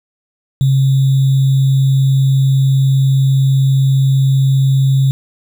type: tone with sample-and-hold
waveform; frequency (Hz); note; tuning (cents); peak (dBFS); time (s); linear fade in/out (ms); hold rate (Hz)
sine; 134.7; C#3; -49; -8; 0.61-5.11; 0; 3675
effects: none